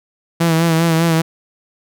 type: tone with vibrato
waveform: sawtooth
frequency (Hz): 164.81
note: E3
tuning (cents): 0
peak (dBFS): -8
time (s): 0.4-1.22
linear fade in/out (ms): 10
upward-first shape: sine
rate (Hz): 5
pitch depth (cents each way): 43
effects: none